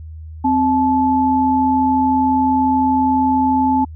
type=tone pair together; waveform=sine; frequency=261.1 / 867.1 Hz; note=C4 / A5; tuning=-3 / -26 cents; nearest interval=octave + major sixth; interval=2077 cents; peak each=-15 dBFS; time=0.44-3.85 s; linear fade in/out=10 ms; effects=added 79 Hz sine -30 dBFS peak until 3.95 s